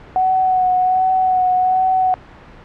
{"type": "tone with vibrato", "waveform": "sine", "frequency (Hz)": 743, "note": "F#5", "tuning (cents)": 7, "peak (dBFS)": -12, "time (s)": [0.16, 2.14], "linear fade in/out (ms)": 0, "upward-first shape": "sine", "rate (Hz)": 1.3, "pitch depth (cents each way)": 21, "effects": ["pink hiss -40 dBFS RMS until 2.64 s", "low-pass 2000 Hz 12 dB/octave"]}